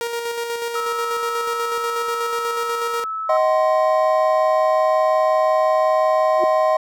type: tone with tremolo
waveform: sawtooth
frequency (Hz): 469.1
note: A#4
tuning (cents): +11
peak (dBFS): -18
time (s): 0.01-3.04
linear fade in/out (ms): 0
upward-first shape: square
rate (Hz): 8.2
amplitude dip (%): 35
type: tone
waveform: sine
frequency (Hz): 1304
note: E6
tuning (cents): -19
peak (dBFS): -23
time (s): 0.75-3.37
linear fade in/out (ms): 5
type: chord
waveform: triangle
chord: C diminished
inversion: first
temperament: just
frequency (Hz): 627.9 / 753.5 / 1046.5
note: Eb5 / Gb5 / C6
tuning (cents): +16 / +31 / 0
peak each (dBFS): -14 / -20 / -19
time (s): 3.29-6.77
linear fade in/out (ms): 5
type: tone with exponential growth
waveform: sine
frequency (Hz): 357.4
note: F4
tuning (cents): +40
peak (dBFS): -18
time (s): 6.36-6.44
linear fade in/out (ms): 2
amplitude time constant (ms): 17
effects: none